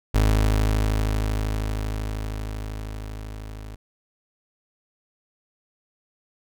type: tone with level ramp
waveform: 30% pulse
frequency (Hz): 52.8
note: G#1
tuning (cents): +29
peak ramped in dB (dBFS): -13 to -33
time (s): 0.14-3.76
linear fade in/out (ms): 10
effects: none